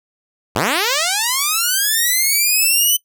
5% pulse linear sweep, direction up, 76.9 to 3027 Hz, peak -4 dBFS, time 0.55-2.97 s, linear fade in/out 10 ms, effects noise-tail reverb RT60 0.1 s tail -20 dB re dry

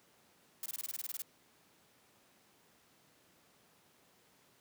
blue noise bursts, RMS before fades -40 dBFS, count 12, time 0.63-1.22 s, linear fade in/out 2 ms, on 29 ms, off 22 ms, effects pink hiss -67 dBFS RMS until 4.6 s + high-pass 150 Hz 12 dB/octave

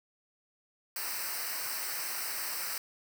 white noise with comb filter, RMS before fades -36 dBFS, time 0.96-2.78 s, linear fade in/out 2 ms, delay 0.29 ms, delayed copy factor -0.85, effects none

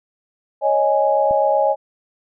sine chord, C# suspended second, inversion none, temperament equal, 554.4 / 622.3 / 830.6 Hz, C#5 / D#5 / G#5, 0 / 0 / 0 cents, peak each -18 dBFS, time 0.61-1.76 s, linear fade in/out 50 ms
click, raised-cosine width 3 ms, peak -20 dBFS, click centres 1.31 s
effects none

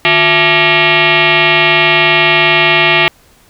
sine tone with frequency modulation, 154.1 Hz, D#3, 16 cents flat, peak -6 dBFS, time 0.05-3.08 s, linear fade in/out 0 ms, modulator 511 Hz, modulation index 6, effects pink hiss -47 dBFS RMS until 3.49 s

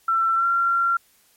sine tone with pitch glide, 1343 to 1373.6 Hz, E6 to F6, +32 to -29 cents, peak -17 dBFS, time 0.08-0.97 s, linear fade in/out 5 ms, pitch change +39 cents, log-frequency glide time 0.37-0.45 s, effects white hiss -59 dBFS RMS until 1.36 s + MP3 64 kbps

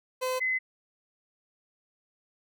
30% pulse / sine tone pair in turn, 512 / 2037 Hz, C5 / C7, -38 / -47 cents, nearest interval 2 octaves, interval 2391 cents, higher second, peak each -25 dBFS, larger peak neither, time 0.21-0.4 / 0.4-0.59 s, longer neither, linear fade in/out 20 ms, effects none

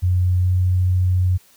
sine tone with pitch glide, 90.6 to 91.39 Hz, F#2 to F#2, -36 to -21 cents, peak -14 dBFS, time 0.02-1.38 s, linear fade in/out 20 ms, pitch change +15 cents, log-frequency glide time 0.42-0.48 s, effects white hiss -53 dBFS RMS until 1.56 s

